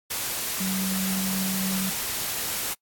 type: tone in noise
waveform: sine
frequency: 189.7 Hz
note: F#3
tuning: 43 cents sharp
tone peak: -26 dBFS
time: 0.6-1.9 s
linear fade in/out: 10 ms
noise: white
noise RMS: -29 dBFS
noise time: 0.1-2.74 s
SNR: 0 dB
effects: noise-tail reverb RT60 0.1 s tail -24 dB re dry + AAC 64 kbps